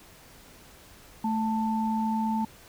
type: tone pair together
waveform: sine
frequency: 220 / 885.4 Hz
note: A3 / A5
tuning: 0 / +11 cents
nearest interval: 2 octaves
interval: 2411 cents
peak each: -26 / -29 dBFS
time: 1.24-2.45 s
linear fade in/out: 5 ms
effects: pink hiss -52 dBFS RMS until 2.68 s